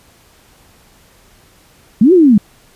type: linear two-way sweep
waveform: sine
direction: up then down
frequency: 190 to 384 to 190 Hz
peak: -4 dBFS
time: 2.01-2.38 s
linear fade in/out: 5 ms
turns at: 2.13 s
effects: pink hiss -48 dBFS RMS until 2.75 s + resampled to 32000 Hz